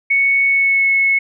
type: tone with pitch glide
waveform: sine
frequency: 2217 to 2193 Hz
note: C#7 to C#7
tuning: 0 to -19 cents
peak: -11 dBFS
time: 0.1-1.19 s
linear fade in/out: 10 ms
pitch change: -19 cents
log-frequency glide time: 0.46-0.88 s
effects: none